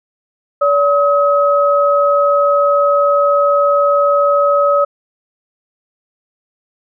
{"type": "tone pair together", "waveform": "sine", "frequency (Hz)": [573, 1273.8], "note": ["D5", "D#6"], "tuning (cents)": [-43, 40], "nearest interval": "octave + major second", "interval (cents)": 1383, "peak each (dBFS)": [-11, -13], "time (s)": [0.61, 4.85], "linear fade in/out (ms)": 10, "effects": []}